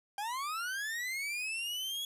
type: linear sweep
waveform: 40% pulse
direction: up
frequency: 789 to 3366 Hz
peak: -34 dBFS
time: 0.18-2.05 s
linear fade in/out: 2 ms
effects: resampled to 32000 Hz + 10-bit